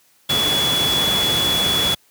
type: tone in noise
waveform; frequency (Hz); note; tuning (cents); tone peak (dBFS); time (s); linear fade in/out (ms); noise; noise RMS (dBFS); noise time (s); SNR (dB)
sine; 3396; G#7; +38; -17; 0.29-1.95; 10; pink; -22; 0.29-1.95; +2
effects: white hiss -57 dBFS RMS until 2.1 s + high-pass 100 Hz 12 dB/octave